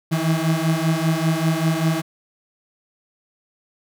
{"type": "beating tone pair", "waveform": "35% pulse", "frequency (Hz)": [158.8, 163.9], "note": ["D#3", "E3"], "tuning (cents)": [36, -10], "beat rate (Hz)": 5.1, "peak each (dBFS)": [-19, -19], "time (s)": [0.11, 2.02], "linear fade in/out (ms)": 20, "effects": []}